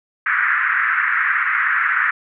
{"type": "band-pass noise", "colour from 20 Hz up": "pink", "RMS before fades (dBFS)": -18, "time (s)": [0.26, 2.11], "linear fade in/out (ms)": 5, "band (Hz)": [1300, 2000], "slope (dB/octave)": 48, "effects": []}